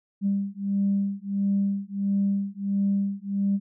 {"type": "beating tone pair", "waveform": "sine", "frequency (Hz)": [197.9, 199.4], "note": ["G3", "G3"], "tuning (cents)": [17, 30], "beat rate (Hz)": 1.5, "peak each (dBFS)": -25, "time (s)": [0.21, 3.6], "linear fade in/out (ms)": 50, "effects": ["tanh soft clip ceiling -15 dBFS"]}